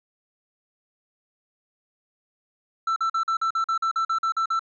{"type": "tone bursts", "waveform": "triangle", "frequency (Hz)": 1333, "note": "E6", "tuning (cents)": 19, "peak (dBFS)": -19, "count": 13, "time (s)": [2.87, 4.594], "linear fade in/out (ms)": 5, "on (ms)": 92, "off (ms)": 44, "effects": ["resampled to 16000 Hz"]}